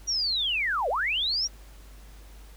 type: linear two-way sweep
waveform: sine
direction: down then up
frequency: 5800 to 456.5 to 5800 Hz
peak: -24 dBFS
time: 0.07-1.48 s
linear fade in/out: 20 ms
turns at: 0.89 s
effects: added 50 Hz sine -45 dBFS peak until 2.56 s + pink hiss -55 dBFS RMS until 2.56 s